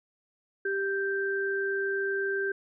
sine tone pair together, 393.1 / 1568 Hz, G4 / G6, +5 / 0 cents, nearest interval 2 octaves, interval 2395 cents, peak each -29 / -30 dBFS, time 0.65-2.52 s, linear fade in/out 5 ms, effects none

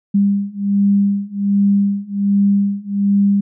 sine beating tone pair, 199.6 / 200.9 Hz, G3 / G3, +32 / +43 cents, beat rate 1.3 Hz, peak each -16 / -15 dBFS, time 0.14-3.41 s, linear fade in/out 10 ms, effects none

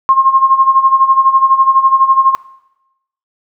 sine tone with tremolo, 1068 Hz, C6, 35 cents sharp, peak -3 dBFS, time 0.09-2.35 s, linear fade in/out 0 ms, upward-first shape sine, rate 12 Hz, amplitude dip 75%, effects noise-tail reverb RT60 0.9 s tail -22 dB re dry

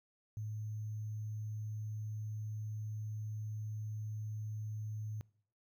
sine tone with sample-and-hold, 107.5 Hz, A2, 40 cents flat, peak -38 dBFS, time 0.37-5.21 s, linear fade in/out 0 ms, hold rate 6300 Hz, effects noise-tail reverb RT60 0.6 s tail -23 dB re dry

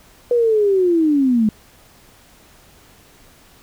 sine linear sweep, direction down, 490 to 207.7 Hz, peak -12 dBFS, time 0.31-1.49 s, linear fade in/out 2 ms, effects pink hiss -49 dBFS RMS until 3.62 s

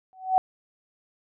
sine tone with exponential growth, 752 Hz, F#5, 28 cents sharp, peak -13 dBFS, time 0.13-0.38 s, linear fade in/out 0 ms, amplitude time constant 53 ms, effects none

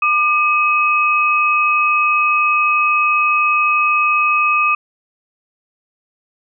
sine tone pair together, 1202 / 2549 Hz, D6 / D#7, +40 / +41 cents, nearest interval octave + minor second, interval 1301 cents, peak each -14 / -15 dBFS, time 0.02-4.75 s, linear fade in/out 5 ms, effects none

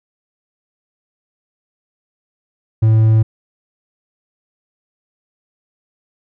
triangle tone with hard clipping, 110.4 Hz, A2, 6 cents sharp, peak -9 dBFS, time 2.82-3.23 s, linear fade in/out 10 ms, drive 6 dB, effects none

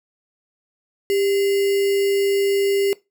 sine tone with sample-and-hold, 396.9 Hz, G4, 22 cents sharp, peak -16 dBFS, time 1.1-2.93 s, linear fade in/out 0 ms, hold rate 2450 Hz, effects noise-tail reverb RT60 0.2 s tail -20 dB re dry

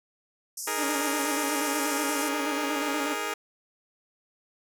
pink band-pass noise, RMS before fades -36 dBFS, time 0.57-2.29 s, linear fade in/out 5 ms, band 5100 to 13000 Hz, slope 96 dB/octave
10% pulse chord, D# suspended fourth, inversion none, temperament just, 311.1 / 414.8 / 466.7 Hz, D#4 / G#4 / A#4, 0 / -2 / +2 cents, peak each -29 / -24 / -25 dBFS, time 0.67-3.34 s, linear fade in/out 5 ms
sawtooth tone with vibrato, 290 Hz, D4, 22 cents flat, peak -26 dBFS, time 0.77-3.15 s, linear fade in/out 20 ms, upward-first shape square, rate 8.3 Hz, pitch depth 58 cents each way
effects none

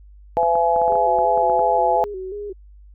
clicks, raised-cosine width 1 ms, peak -19 dBFS, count 12, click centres 0.37 / 0.431 / 0.555 / 0.762 / 0.817 / 0.88 / 0.923 / 0.955 / 1.187 / 1.376 / 1.498 / 1.593 s
harmonic tone, 168.8 Hz, E3, 41 cents sharp, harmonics 3 / 4 / 5, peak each -21 / -19 / -18 dBFS, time 0.37-2.04 s, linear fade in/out 0 ms
sine tone with vibrato, 393.2 Hz, G4, 5 cents sharp, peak -27 dBFS, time 0.89-2.53 s, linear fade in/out 10 ms, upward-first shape square, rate 2.8 Hz, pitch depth 80 cents each way
effects added 50 Hz sine -42 dBFS peak until 2.94 s

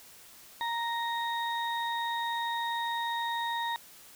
harmonic tone, 932.3 Hz, A#5, in tune, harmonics 1 / 2 / 4, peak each -31 / -37 / -38 dBFS, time 0.61-3.76 s, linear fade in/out 0 ms, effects white hiss -53 dBFS RMS until 4.15 s

